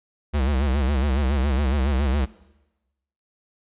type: tone with vibrato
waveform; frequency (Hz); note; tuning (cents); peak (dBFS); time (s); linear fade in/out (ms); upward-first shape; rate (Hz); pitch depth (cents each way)
square; 68.7; C#2; -15; -20; 0.33-2.26; 20; sine; 7.2; 140
effects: noise-tail reverb RT60 1.0 s tail -19 dB re dry + resampled to 8000 Hz